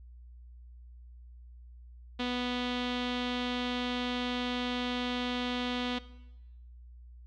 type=tone with low-pass filter; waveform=sawtooth; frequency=246.9 Hz; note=B3; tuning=in tune; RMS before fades=-33 dBFS; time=2.19-5.99 s; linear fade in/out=10 ms; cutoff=3500 Hz; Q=3.8; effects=noise-tail reverb RT60 1.0 s tail -18 dB re dry + added 60 Hz sine -48 dBFS peak until 7.26 s